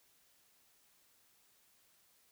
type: silence
effects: white hiss -70 dBFS RMS until 2.31 s